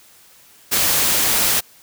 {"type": "noise", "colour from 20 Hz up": "white", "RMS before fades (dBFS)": -17, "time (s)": [0.71, 1.61], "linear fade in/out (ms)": 20, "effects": ["white hiss -49 dBFS RMS until 1.82 s"]}